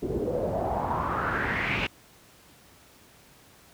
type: noise with low-pass filter sweep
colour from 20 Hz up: pink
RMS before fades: -28 dBFS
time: 0.02-1.87 s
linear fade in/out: 5 ms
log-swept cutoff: 360 to 2700 Hz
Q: 4.6
effects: pink hiss -55 dBFS RMS until 3.73 s + high-pass 60 Hz 12 dB/octave